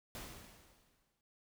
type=noise with exponential decay; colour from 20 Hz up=pink; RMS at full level=-45 dBFS; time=0.15-1.21 s; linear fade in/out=1 ms; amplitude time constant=230 ms; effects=none